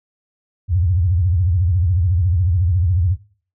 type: tone with vibrato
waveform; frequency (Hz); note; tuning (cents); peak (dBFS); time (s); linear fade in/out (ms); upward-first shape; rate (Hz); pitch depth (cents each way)
sine; 88.4; F2; +22; -13; 0.68-3.17; 50; sine; 14; 190
effects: noise-tail reverb RT60 0.4 s tail -17 dB re dry